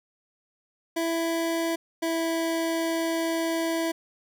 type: tone pair in turn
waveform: 25% pulse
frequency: 331.3 / 329.2 Hz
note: E4 / E4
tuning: +9 / -2 cents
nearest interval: unison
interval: 11 cents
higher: first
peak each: -21 dBFS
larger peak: neither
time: 0.96-1.76 / 2.02-3.92 s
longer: second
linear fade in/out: 10 ms
effects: none